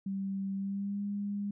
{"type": "tone with pitch glide", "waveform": "sine", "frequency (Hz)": [194.8, 202.8], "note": ["G3", "G#3"], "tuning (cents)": [-11, -41], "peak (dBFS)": -32, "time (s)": [0.06, 1.51], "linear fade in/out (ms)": 5, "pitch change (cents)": 70, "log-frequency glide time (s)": [0.55, 1.03], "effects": []}